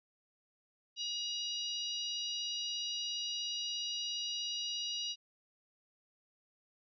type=harmonic tone; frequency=957 Hz; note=A#5; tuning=45 cents sharp; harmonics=3 / 4 / 5 / 6; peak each=-39 / -41 / -43 / -45 dBFS; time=0.96-5.16 s; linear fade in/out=50 ms; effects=none